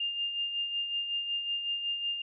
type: tone with tremolo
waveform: sine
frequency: 2808 Hz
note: F7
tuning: 9 cents sharp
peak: -28 dBFS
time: 0-2.22 s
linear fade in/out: 5 ms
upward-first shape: sine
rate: 5.4 Hz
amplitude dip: 50%
effects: none